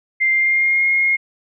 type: tone with pitch glide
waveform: sine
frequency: 2095 to 2145 Hz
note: C7 to C7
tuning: +2 to +42 cents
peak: -13 dBFS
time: 0.2-1.17 s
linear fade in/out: 20 ms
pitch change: +40 cents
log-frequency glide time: 0.3-0.87 s
effects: none